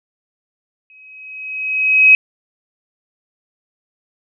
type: tone with exponential growth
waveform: sine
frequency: 2542 Hz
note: D#7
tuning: 36 cents sharp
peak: -3 dBFS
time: 0.9-2.15 s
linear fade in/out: 1 ms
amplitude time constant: 270 ms
effects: none